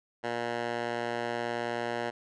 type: tone with band-pass filter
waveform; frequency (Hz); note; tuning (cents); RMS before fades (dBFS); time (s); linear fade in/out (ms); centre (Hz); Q
10% pulse; 118.7; A#2; +32; -33; 0.23-2.11; 20; 1100; 0.68
effects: resampled to 22050 Hz